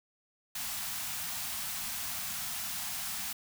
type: band-stop noise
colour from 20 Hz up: white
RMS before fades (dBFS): -37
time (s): 0.55-3.33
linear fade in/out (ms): 5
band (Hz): 260 to 640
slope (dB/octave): 96
effects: none